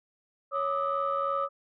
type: tone cluster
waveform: sine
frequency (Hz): 555 / 1197 / 1280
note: C#5 / D6 / D#6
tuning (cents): +2 / +33 / +49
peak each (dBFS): -30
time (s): 0.51-1.49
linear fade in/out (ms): 50
effects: tanh soft clip ceiling -19 dBFS